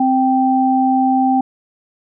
sine tone pair together, 260.8 / 782.2 Hz, C4 / G5, -5 / -4 cents, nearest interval octave + perfect fifth, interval 1901 cents, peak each -14 dBFS, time 0-1.41 s, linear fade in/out 5 ms, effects none

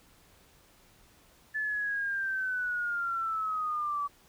sine linear sweep, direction down, 1741 to 1141 Hz, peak -29 dBFS, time 1.54-4.08 s, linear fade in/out 20 ms, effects pink hiss -61 dBFS RMS until 4.28 s

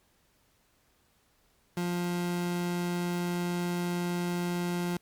30% pulse tone, 175.6 Hz, F3, 10 cents sharp, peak -26 dBFS, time 1.77-4.97 s, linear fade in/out 2 ms, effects pink hiss -68 dBFS RMS until 5.01 s + MP3 96 kbps

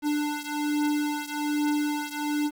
square beating tone pair, 295.7 / 296.9 Hz, D4 / D4, +12 / +19 cents, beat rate 1.2 Hz, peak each -28 / -30 dBFS, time 0.02-2.51 s, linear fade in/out 50 ms, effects 9-bit

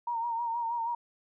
sine tone with vibrato, 932.3 Hz, A#5, in tune, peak -29 dBFS, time 0.07-0.95 s, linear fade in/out 5 ms, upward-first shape sine, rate 6.3 Hz, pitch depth 46 cents each way, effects none

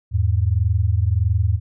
sine tone pair together, 83.1 / 104.7 Hz, E2 / G#2, +15 / +15 cents, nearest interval major third, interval 400 cents, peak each -18 dBFS, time 0.11-1.6 s, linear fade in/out 50 ms, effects none

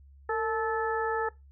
harmonic tone with a mistuned harmonic, 435.5 Hz, A4, 18 cents flat, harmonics 1 / 2 / 3 / 4, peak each -29 / -32 / -34 / -35 dBFS, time 0.29-1.29 s, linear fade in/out 5 ms, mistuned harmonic 1, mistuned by +69 cents, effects noise-tail reverb RT60 0.2 s tail -20 dB re dry + added 69 Hz sine -51 dBFS peak until 1.51 s

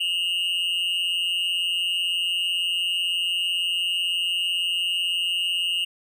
triangle tone with amplitude modulation, 2849 Hz, F7, 34 cents sharp, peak -17 dBFS, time 0-5.85 s, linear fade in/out 10 ms, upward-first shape sine, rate 178 Hz, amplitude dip 75%, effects none

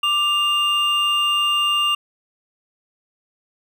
triangle tone pair together, 1182.3 / 2803 Hz, D6 / F7, +11 / +6 cents, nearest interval octave + minor third, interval 1495 cents, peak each -20 / -16 dBFS, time 0.03-1.95 s, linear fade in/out 5 ms, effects none

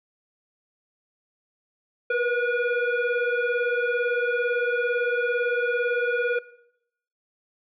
sine tone with frequency modulation, 476.6 Hz, A#4, 38 cents sharp, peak -21 dBFS, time 2.1-6.39 s, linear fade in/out 5 ms, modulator 971 Hz, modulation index 1.4, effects noise-tail reverb RT60 0.8 s tail -20 dB re dry

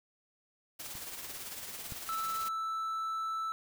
white noise with tremolo, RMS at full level -41 dBFS, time 0.79-2.49 s, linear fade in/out 10 ms, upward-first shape triangle, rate 18 Hz, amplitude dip 50%
clicks, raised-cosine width 5 ms, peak -38 / -31 dBFS, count 2, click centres 0.953 / 1.922 s
triangle tone, 1318.5 Hz, E6, in tune, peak -31 dBFS, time 2.09-3.52 s, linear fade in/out 0 ms
effects none

